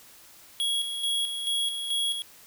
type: tone with tremolo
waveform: square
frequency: 3322 Hz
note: G#7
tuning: in tune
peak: -25 dBFS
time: 0.6-2.22 s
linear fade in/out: 0 ms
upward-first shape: square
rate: 2.3 Hz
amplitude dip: 50%
effects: white hiss -52 dBFS RMS until 2.46 s

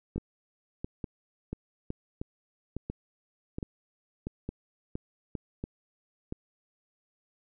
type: two click trains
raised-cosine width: 3 ms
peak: -21 / -21 dBFS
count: 7 / 10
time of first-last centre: 0.18-5.352 / 0.16-6.324 s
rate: 1.16 / 1.46 Hz
effects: none

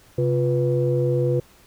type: tone cluster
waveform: sine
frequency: 132.8 / 351.2 / 492.2 Hz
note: C3 / F4 / B4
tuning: +26 / +10 / -6 cents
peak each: -20 / -24 / -22 dBFS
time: 0.18-1.4 s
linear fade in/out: 5 ms
effects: tanh soft clip ceiling -9 dBFS + pink hiss -53 dBFS RMS until 1.66 s

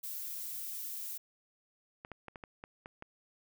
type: noise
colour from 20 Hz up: violet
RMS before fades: -41 dBFS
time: 0.03-1.18 s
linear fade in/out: 10 ms
type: clicks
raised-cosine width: 0.5 ms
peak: -30 dBFS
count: 8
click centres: 2.049 / 2.117 / 2.283 / 2.358 / 2.438 / 2.639 / 2.859 / 3.024 s
effects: none

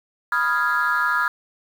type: chord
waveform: sine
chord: F half-diminished seventh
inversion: second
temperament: equal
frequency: 987.8 / 1244.5 / 1396.9 / 1661.2 Hz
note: Cb6 / Eb6 / F6 / Ab6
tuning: 0 / 0 / 0 / 0 cents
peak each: -25 / -23 / -21 / -22 dBFS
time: 0.32-1.28 s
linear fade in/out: 2 ms
effects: tanh soft clip ceiling -12 dBFS + 7-bit

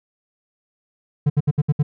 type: tone bursts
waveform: triangle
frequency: 146.83 Hz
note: D3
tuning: in tune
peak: -11 dBFS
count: 6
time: 1.26-1.83 s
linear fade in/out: 10 ms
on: 40 ms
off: 66 ms
effects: none

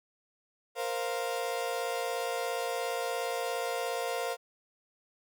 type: chord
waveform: 35% pulse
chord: Bb suspended second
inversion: none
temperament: equal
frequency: 466.2 / 523.3 / 698.5 Hz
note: Bb4 / C5 / F5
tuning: 0 / 0 / 0 cents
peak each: -34 dBFS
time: 0.75-4.37 s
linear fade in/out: 50 ms
effects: none

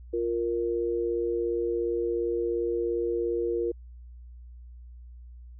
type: tone pair together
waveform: sine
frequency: 350 / 467.2 Hz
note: F4 / A#4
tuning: +4 / +4 cents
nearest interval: perfect fourth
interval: 500 cents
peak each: -28 / -28 dBFS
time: 0.13-3.72 s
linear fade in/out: 10 ms
effects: added 60 Hz sine -43 dBFS peak until 5.59 s

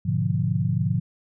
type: chord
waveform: sine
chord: G# diminished seventh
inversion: none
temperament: equal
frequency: 103.83 / 123.47 / 146.83 / 174.61 Hz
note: G#2 / B2 / D3 / F3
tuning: 0 / 0 / 0 / 0 cents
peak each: -26 dBFS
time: 0.05-1 s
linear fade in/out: 10 ms
effects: none

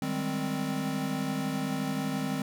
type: chord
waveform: square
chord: Ab major seventh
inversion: second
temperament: equal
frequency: 155.56 / 196 / 207.7 / 261.6 Hz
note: Eb3 / G3 / Ab3 / C4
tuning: 0 / 0 / 0 / 0 cents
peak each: -36 / -37 / -38 / -33 dBFS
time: 0.02-2.42 s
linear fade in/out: 2 ms
effects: none

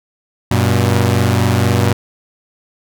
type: tone pair together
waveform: sawtooth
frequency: 95.6 / 119.77 Hz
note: G2 / A#2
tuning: -43 / +47 cents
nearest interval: major third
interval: 390 cents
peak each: -10 dBFS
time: 0.51-1.93 s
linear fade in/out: 5 ms
effects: none

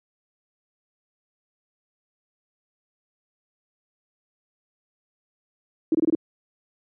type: tone bursts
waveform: sine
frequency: 320.8 Hz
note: E4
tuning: 47 cents flat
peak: -16 dBFS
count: 5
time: 5.92-6.15 s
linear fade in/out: 2 ms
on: 26 ms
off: 25 ms
effects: high-pass 150 Hz 12 dB/octave

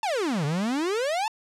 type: exponential two-way sweep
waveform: 45% pulse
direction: down then up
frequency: 915 to 138.59 to 915 Hz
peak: -24 dBFS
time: 0.03-1.28 s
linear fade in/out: 2 ms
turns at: 0.45 s
effects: low-pass 8000 Hz 12 dB/octave

